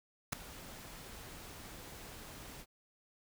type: noise with ADSR envelope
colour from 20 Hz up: pink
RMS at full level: -30 dBFS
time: 0.32-2.66 s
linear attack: 11 ms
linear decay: 3 ms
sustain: -20 dB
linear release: 56 ms
effects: none